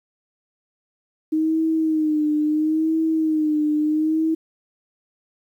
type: tone with vibrato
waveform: sine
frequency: 311.1 Hz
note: D#4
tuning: in tune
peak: -17 dBFS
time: 1.32-4.35 s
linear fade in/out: 10 ms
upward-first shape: sine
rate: 0.74 Hz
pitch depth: 56 cents each way
effects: 9-bit